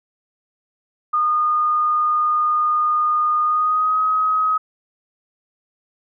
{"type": "tone with pitch glide", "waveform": "sine", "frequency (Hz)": [1224, 1266.4], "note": ["D#6", "D#6"], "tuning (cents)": [-29, 30], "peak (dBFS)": -15, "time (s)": [1.13, 4.58], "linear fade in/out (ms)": 10, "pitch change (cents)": 59, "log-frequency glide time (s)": [3.43, 4], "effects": []}